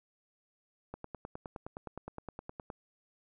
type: click train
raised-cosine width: 1 ms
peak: -27 dBFS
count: 18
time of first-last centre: 0.94-2.702 s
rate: 9.65 Hz
effects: none